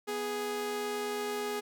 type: tone pair together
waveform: sawtooth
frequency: 246.9 / 415.3 Hz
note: B3 / G#4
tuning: 0 / 0 cents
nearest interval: major sixth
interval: 900 cents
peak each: -38 / -29 dBFS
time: 0.07-1.61 s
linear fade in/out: 20 ms
effects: none